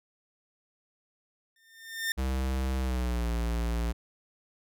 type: tone with exponential growth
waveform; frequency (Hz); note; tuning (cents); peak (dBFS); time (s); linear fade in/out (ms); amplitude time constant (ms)
sawtooth; 1809; A6; +48; -22; 1.56-2.12; 2; 120
type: tone with pitch glide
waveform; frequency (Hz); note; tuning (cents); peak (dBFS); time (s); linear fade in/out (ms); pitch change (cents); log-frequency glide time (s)
square; 65.41 to 57.94; C2 to A#1; 0 to -10; -28; 2.17-3.93; 20; -210; 2.79-3.29
effects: none